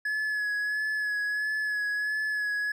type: tone with vibrato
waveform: triangle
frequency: 1698 Hz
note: G#6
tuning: 38 cents sharp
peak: -25 dBFS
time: 0.05-2.72 s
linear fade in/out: 5 ms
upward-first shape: sine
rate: 1.5 Hz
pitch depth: 25 cents each way
effects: none